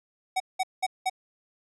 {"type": "tone bursts", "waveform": "square", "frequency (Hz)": 752, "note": "F#5", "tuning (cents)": 28, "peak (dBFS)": -24, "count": 4, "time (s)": [0.36, 1.098], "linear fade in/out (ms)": 10, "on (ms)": 42, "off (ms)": 190, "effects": ["resampled to 24000 Hz"]}